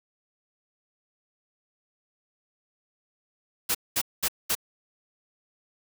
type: noise bursts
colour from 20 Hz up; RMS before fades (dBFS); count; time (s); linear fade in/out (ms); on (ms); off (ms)
white; -25; 4; 3.69-4.552; 10; 58; 210
effects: none